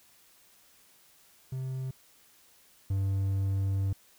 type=tone pair in turn; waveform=triangle; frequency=130.81 / 97.24 Hz; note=C3 / G2; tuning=0 / -13 cents; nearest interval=perfect fourth; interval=513 cents; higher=first; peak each=-30 / -24 dBFS; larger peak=second; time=1.52-1.91 / 2.9-3.93 s; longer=second; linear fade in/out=5 ms; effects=white hiss -61 dBFS RMS until 4.18 s